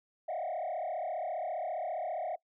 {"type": "tone with frequency modulation", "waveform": "sine", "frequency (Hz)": 682, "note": "F5", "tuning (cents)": -41, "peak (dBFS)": -31, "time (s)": [0.28, 2.36], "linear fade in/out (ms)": 10, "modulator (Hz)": 34.9, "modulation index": 2.1, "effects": ["noise-tail reverb RT60 0.1 s tail -23 dB re dry", "tanh soft clip ceiling -31 dBFS"]}